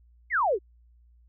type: exponential sweep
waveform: sine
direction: down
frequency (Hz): 2235 to 342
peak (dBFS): -21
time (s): 0.3-0.59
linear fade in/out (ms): 50
effects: added 59 Hz sine -55 dBFS peak until 1.28 s